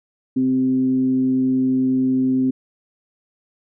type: tone with frequency modulation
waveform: sine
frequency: 260 Hz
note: C4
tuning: 11 cents flat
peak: -15 dBFS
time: 0.36-2.51 s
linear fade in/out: 10 ms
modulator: 129 Hz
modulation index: 0.29
effects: none